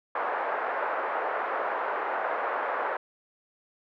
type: band-pass noise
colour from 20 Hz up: pink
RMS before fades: -30 dBFS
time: 0.15-2.97 s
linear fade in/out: 5 ms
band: 520 to 1600 Hz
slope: 24 dB/octave
effects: none